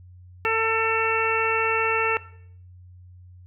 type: harmonic tone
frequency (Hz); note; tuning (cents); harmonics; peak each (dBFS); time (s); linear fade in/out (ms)
447.5; A4; +29; 1 / 2 / 3 / 4 / 5 / 6; -25 / -28 / -26 / -29 / -29 / -27; 0.45-2.17; 0
effects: noise-tail reverb RT60 0.6 s tail -17 dB re dry + added 90 Hz sine -44 dBFS peak until 3.46 s